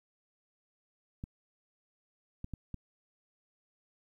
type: clicks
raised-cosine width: 5 ms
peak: -27 dBFS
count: 4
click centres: 1.239 / 2.444 / 2.537 / 2.743 s
effects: 11-bit